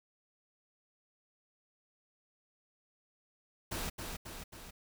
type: noise with echo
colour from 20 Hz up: pink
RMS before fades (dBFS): -38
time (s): 3.71-3.9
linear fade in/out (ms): 10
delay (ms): 270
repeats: 3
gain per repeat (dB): -4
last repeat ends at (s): 4.71
effects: none